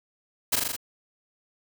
white noise with echo, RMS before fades -22 dBFS, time 0.52-0.56 s, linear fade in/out 10 ms, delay 41 ms, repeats 5, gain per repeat -2 dB, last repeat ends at 0.765 s, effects none

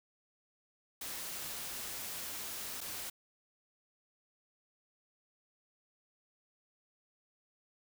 white noise with dropouts, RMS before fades -42 dBFS, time 1.01-3.1 s, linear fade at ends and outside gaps 5 ms, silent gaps 2.807-2.812 s, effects none

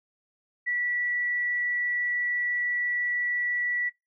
sine tone, 1951 Hz, B6, 22 cents flat, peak -25 dBFS, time 0.66-3.9 s, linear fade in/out 20 ms, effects noise-tail reverb RT60 0.2 s tail -21 dB re dry

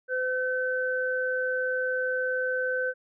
sine tone pair together, 510 / 1528.3 Hz, C5 / G6, -44 / -44 cents, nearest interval octave + perfect fifth, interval 1900 cents, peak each -28 dBFS, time 0.08-2.94 s, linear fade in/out 50 ms, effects none

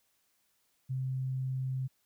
sine tone, 130.81 Hz, C3, in tune, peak -31 dBFS, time 0.89-1.88 s, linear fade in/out 20 ms, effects white hiss -74 dBFS RMS until 2.05 s

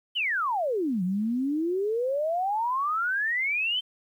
sine exponential two-way sweep, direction down then up, 3136 to 175.8 to 3136 Hz, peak -24 dBFS, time 0.15-3.81 s, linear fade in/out 20 ms, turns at 1.03 s, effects 10-bit

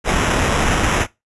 pink noise with sample-and-hold, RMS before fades -17 dBFS, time 0.04-1.07 s, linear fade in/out 50 ms, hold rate 4410 Hz, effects noise-tail reverb RT60 0.2 s tail -19 dB re dry + resampled to 24000 Hz

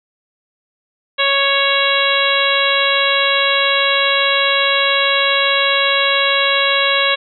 harmonic tone, 554.4 Hz, C#5, in tune, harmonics 1 / 2 / 3 / 4 / 5 / 6 / 7, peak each -20 / -20 / -20 / -20 / -20 / -20 / -20 dBFS, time 1.18-7.16 s, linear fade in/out 20 ms, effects none

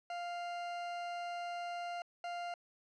40% pulse tone bursts at uneven times, 698.5 Hz, F5, in tune, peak -38 dBFS, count 2, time 0.1-2.02 / 2.24-2.54 s, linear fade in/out 2 ms, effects low-pass 4000 Hz 12 dB/octave

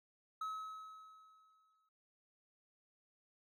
triangle tone with exponential decay, 1285 Hz, E6, 45 cents flat, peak -36 dBFS, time 0.41-1.89 s, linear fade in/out 5 ms, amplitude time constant 320 ms, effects none

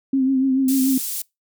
sine tone with vibrato, 265 Hz, C4, 22 cents sharp, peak -15 dBFS, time 0.13-0.98 s, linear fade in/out 5 ms, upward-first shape triangle, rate 6.9 Hz, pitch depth 50 cents each way
pink high-pass noise, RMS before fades -27 dBFS, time 0.68-1.22 s, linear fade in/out 5 ms, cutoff 8500 Hz, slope 12 dB/octave
effects noise-tail reverb RT60 0.2 s tail -24 dB re dry

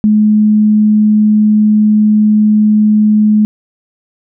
sine tone, 212.5 Hz, G#3, 40 cents sharp, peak -5 dBFS, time 0.04-3.45 s, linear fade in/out 0 ms, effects none

